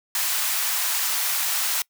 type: high-pass noise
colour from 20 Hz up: white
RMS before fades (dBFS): -24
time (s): 0.15-1.82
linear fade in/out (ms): 2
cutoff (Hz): 740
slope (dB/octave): 24
effects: noise-tail reverb RT60 0.1 s tail -24 dB re dry